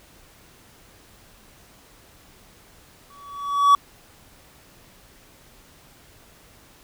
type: tone with exponential growth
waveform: triangle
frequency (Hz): 1136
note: C#6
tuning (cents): +42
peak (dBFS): -7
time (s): 3.1-3.75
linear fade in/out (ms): 2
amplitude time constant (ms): 140
effects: pink hiss -52 dBFS RMS until 6.83 s